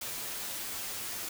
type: noise with comb filter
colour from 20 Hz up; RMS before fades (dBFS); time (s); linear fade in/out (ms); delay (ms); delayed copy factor
white; -38; 0.01-1.29; 5; 9; +0.55
effects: none